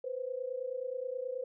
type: tone pair together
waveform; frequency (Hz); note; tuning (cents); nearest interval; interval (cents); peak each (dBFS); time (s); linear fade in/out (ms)
sine; 493.9 / 523.3; B4 / C5; 0 / 0; minor second; 100; -38 / -37; 0.04-1.44; 5
effects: none